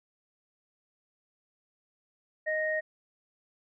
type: tone pair together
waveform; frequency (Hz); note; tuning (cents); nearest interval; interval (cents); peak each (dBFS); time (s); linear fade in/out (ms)
sine; 622.3 / 1864.8; D#5 / A#6; 0 / 0; octave + perfect fifth; 1900; -30 / -30; 2.46-2.81; 20
effects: none